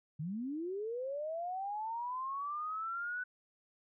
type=linear sweep; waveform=sine; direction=up; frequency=141.3 to 1500 Hz; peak=-36 dBFS; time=0.19-3.24 s; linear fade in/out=10 ms; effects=none